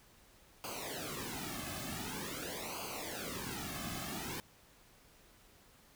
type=noise with flanger; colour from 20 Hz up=pink; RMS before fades=-42 dBFS; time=0.64-4.4 s; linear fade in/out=0 ms; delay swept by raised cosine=0.54 to 2.14 ms; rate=0.46 Hz; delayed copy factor=-0.95; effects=pink hiss -63 dBFS RMS until 5.95 s